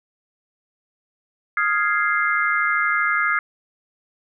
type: chord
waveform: sine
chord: F minor seventh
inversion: third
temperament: equal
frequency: 1244.5 / 1396.9 / 1661.2 / 2093 Hz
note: Eb6 / F6 / Ab6 / C7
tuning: 0 / 0 / 0 / 0 cents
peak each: -23 dBFS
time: 1.57-3.39 s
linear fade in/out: 2 ms
effects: none